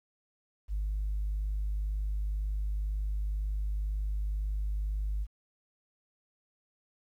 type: tone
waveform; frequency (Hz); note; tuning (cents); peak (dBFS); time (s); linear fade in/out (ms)
sine; 51; G#1; -31; -28; 0.68-5.27; 50
effects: tanh soft clip ceiling -26 dBFS + 11-bit